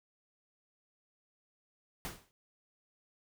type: noise with exponential decay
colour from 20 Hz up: pink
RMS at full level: -38 dBFS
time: 2.05-2.31 s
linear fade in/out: 0 ms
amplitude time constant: 56 ms
effects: none